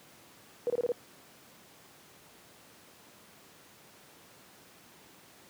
sine tone bursts, 483.2 Hz, B4, 38 cents flat, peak -26 dBFS, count 5, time 0.67-0.919 s, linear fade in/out 0 ms, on 29 ms, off 26 ms, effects pink hiss -56 dBFS RMS until 5.49 s + high-pass 150 Hz 12 dB/octave

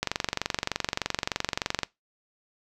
click train, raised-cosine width 0.2 ms, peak -8 dBFS, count 43, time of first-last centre 0.03-1.833 s, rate 23.3 Hz, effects noise-tail reverb RT60 0.2 s tail -22 dB re dry

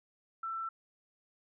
sine tone, 1336 Hz, E6, 23 cents sharp, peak -35 dBFS, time 0.43-0.69 s, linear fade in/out 5 ms, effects none

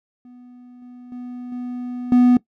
triangle tone with level steps, 246.9 Hz, B3, in tune, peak -39 / -36 / -28 / -24 / -8 dBFS, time 0.25-2.37 s, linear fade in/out 2 ms, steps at 0.82 / 1.12 / 1.52 / 2.12 s, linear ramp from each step 2 ms, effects noise-tail reverb RT60 0.1 s tail -19 dB re dry

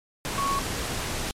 sine tone in noise, 1110 Hz, C#6, 2 cents sharp, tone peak -24 dBFS, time 0.38-0.59 s, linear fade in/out 0 ms, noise pink, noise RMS -30 dBFS, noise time 0.25-1.31 s, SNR +3 dB, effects low-pass 11000 Hz 12 dB/octave + MP3 64 kbps

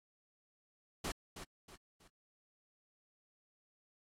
pink noise with echo, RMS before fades -40 dBFS, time 1.04-1.12 s, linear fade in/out 5 ms, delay 320 ms, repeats 3, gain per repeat -8 dB, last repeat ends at 2.08 s, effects low-pass 11000 Hz 12 dB/octave + AAC 48 kbps

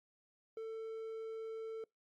triangle tone, 445.8 Hz, A4, 23 cents sharp, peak -39 dBFS, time 0.57-1.84 s, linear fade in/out 2 ms, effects noise-tail reverb RT60 0.2 s tail -26 dB re dry + Opus 48 kbps

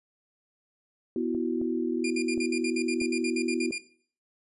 sine chord, B suspended fourth, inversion none, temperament equal, 246.9 / 329.6 / 370 Hz, B3 / E4 / F#4, 0 / 0 / 0 cents, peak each -30 dBFS, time 1.16-3.71 s, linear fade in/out 2 ms
clicks, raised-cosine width 2 ms, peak -28 dBFS, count 4, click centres 1.348 / 1.615 / 2.377 / 3.016 s
sawtooth tone bursts, 2408 Hz, D7, 43 cents sharp, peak -27 dBFS, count 15, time 2.04-3.783 s, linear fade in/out 5 ms, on 63 ms, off 57 ms
effects noise-tail reverb RT60 0.5 s tail -17 dB re dry + resampled to 24000 Hz

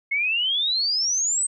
sine exponential sweep, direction up, 2157 to 8372 Hz, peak -20 dBFS, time 0.11-1.47 s, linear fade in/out 10 ms, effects none

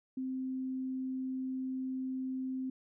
sine tone, 260.4 Hz, C4, 8 cents flat, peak -34 dBFS, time 0.17-2.7 s, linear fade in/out 5 ms, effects none

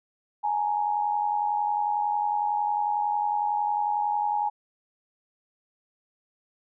sine tone pair together, 837 / 928 Hz, G#5 / A#5, +13 / -8 cents, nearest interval major second, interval 179 cents, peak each -24 / -30 dBFS, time 0.43-4.5 s, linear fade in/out 20 ms, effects none

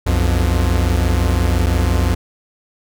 45% pulse tone pair together, 61.74 / 87.59 Hz, B1 / F2, 0 / +6 cents, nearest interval tritone, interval 606 cents, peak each -16 dBFS, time 0.06-2.15 s, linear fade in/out 10 ms, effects none

